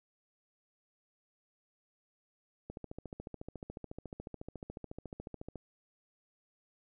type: click train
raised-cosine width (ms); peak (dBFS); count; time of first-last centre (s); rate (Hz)
2; -29; 41; 2.7-5.557; 14
effects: none